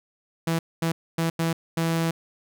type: tone bursts at uneven times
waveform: sawtooth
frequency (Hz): 164.81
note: E3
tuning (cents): 0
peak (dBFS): -18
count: 5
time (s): 0.47-0.59 / 0.82-0.92 / 1.18-1.3 / 1.39-1.53 / 1.77-2.11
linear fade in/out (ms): 5
effects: none